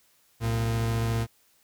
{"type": "tone pair together", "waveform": "40% pulse", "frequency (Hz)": [64.4, 114.32], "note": ["C2", "A#2"], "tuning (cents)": [-27, -33], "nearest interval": "minor seventh", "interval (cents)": 994, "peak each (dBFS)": [-33, -24], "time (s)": [0.4, 1.27], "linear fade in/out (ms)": 50, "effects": ["white hiss -64 dBFS RMS until 1.63 s"]}